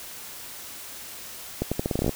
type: accelerating click train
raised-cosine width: 2 ms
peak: -11 dBFS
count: 12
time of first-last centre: 1.62-2.093 s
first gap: 96 ms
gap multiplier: 0.82
effects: white hiss -40 dBFS RMS until 2.15 s